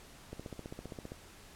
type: click train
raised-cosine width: 2 ms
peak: -29 dBFS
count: 13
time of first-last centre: 0.33-1.119 s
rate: 15.2 Hz
effects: pink hiss -55 dBFS RMS until 1.55 s + low-pass 12000 Hz 12 dB/octave